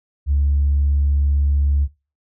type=tone; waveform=sine; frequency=71.1 Hz; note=C#2; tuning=45 cents sharp; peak=-13 dBFS; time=0.26-1.88 s; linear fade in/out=50 ms; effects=noise-tail reverb RT60 0.3 s tail -20 dB re dry + tanh soft clip ceiling -10 dBFS